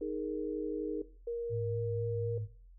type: chord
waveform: sine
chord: D# suspended fourth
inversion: none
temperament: just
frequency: 311.1 / 414.8 / 466.7 Hz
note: D#4 / G#4 / A#4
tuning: 0 / -2 / +2 cents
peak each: -38 dBFS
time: 0.01-1.02 s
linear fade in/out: 5 ms
type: tone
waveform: sine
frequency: 470 Hz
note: A#4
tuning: 14 cents sharp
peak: -33 dBFS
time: 1.27-2.38 s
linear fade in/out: 5 ms
type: tone with vibrato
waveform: sine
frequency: 107.5 Hz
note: A2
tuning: 40 cents flat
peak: -34 dBFS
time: 1.49-2.48 s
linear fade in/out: 50 ms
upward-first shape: sine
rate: 3.9 Hz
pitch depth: 30 cents each way
effects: noise-tail reverb RT60 0.4 s tail -17 dB re dry + added 43 Hz sine -53 dBFS peak until 2.78 s